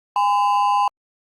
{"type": "ring-modulated tone", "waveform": "triangle", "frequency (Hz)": 917, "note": "A#5", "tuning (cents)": -29, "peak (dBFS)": -10, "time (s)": [0.16, 0.88], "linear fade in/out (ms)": 2, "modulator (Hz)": 101, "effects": ["Opus 32 kbps"]}